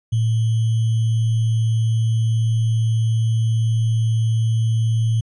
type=tone with sample-and-hold; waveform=sine; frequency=112.6 Hz; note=A2; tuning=40 cents sharp; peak=-15 dBFS; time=0.12-5.21 s; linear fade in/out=10 ms; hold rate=3150 Hz; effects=resampled to 24000 Hz